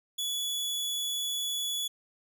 sawtooth tone, 3411 Hz, G#7, 46 cents sharp, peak -27 dBFS, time 0.18-1.88 s, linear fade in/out 10 ms, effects none

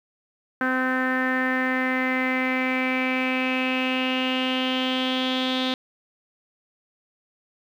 sawtooth tone with low-pass filter sweep, 257.7 Hz, C4, 26 cents flat, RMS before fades -24 dBFS, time 0.61-5.74 s, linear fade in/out 2 ms, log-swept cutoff 1600 to 3600 Hz, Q 6.7, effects 9-bit

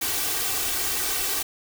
white noise with comb filter, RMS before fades -26 dBFS, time 0.01-1.43 s, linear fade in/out 10 ms, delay 2.6 ms, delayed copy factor +0.75, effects none

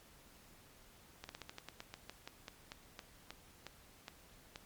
slowing click train, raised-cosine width 0.2 ms, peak -28 dBFS, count 18, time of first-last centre 1.24-4.559 s, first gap 51 ms, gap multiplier 1.15, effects pink hiss -62 dBFS RMS until 4.65 s + MP3 96 kbps

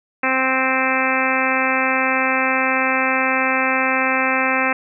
harmonic tone, 261.6 Hz, C4, in tune, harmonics 1 / 2 / 3 / 4 / 5 / 6 / 7 / 8 / 9 / 10, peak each -25 / -25 / -25 / -25 / -25 / -25 / -25 / -25 / -25 / -25 dBFS, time 0.23-4.73 s, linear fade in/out 5 ms, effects none

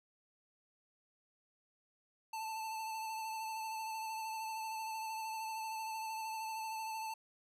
square tone with vibrato, 883 Hz, A5, 6 cents sharp, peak -40 dBFS, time 2.33-7.14 s, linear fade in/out 5 ms, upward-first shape sine, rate 13 Hz, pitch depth 23 cents each way, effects resampled to 32000 Hz + 13-bit

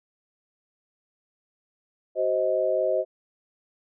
sine chord, C diminished, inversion second, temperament just, 376.7 / 523.3 / 627.9 Hz, Gb4 / C5 / Eb5, +31 / 0 / +16 cents, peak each -29 / -25 / -24 dBFS, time 2.15-3.05 s, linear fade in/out 50 ms, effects none

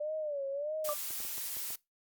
sine tone with vibrato, 585 Hz, D5, 7 cents flat, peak -33 dBFS, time 0-0.94 s, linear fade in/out 10 ms, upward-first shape sine, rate 1.6 Hz, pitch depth 120 cents each way
blue noise, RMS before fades -38 dBFS, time 0.84-1.76 s, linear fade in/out 10 ms
sine tone with exponential decay, 1178 Hz, D6, 5 cents sharp, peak -30 dBFS, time 0.89-1 s, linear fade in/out 0 ms, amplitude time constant 23 ms
clicks, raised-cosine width 1 ms, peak -37 dBFS, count 6, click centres 1.106 / 1.203 / 1.25 / 1.38 / 1.568 / 1.705 s
effects noise-tail reverb RT60 0.2 s tail -23 dB re dry + Opus 48 kbps

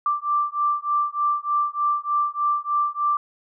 sine beating tone pair, 1174.7 / 1178 Hz, D6 / D6, 0 / +5 cents, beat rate 3.3 Hz, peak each -23 dBFS, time 0.06-3.17 s, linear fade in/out 2 ms, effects none

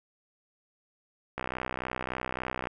click train, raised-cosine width 0.5 ms, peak -17 dBFS, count 83, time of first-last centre 1.38-2.671 s, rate 63.5 Hz, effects none

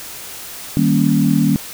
sine chord, Eb dominant seventh, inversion none, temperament equal, 155.56 / 196 / 233.1 / 277.2 Hz, Eb3 / G3 / Bb3 / Db4, 0 / 0 / 0 / 0 cents, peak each -17 dBFS, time 0.77-1.56 s, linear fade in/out 0 ms, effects white hiss -32 dBFS RMS until 1.73 s

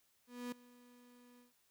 35% pulse tone with ADSR envelope, 244.7 Hz, B3, 16 cents flat, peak -38 dBFS, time 0.27-1.53 s, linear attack 250 ms, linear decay 5 ms, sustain -21 dB, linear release 140 ms, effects white hiss -75 dBFS RMS until 1.7 s

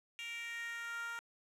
10% pulse tone with high-pass filter sweep, 466.2 Hz, A#4, in tune, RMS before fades -43 dBFS, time 0.19-1.19 s, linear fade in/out 0 ms, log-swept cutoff 2600 to 1200 Hz, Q 4.6, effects low-pass 12000 Hz 12 dB/octave

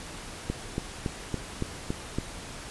click train, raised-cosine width 3 ms, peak -15 dBFS, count 7, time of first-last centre 0.5-2.185 s, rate 3.56 Hz, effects pink hiss -41 dBFS RMS until 2.7 s + resampled to 24000 Hz

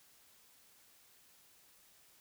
silence, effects white hiss -65 dBFS RMS until 2.2 s

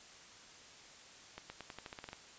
accelerating click train, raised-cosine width 0.3 ms, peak -29 dBFS, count 11, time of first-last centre 1.38-2.131 s, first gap 120 ms, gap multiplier 0.89, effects white hiss -56 dBFS RMS until 2.38 s + resampled to 16000 Hz

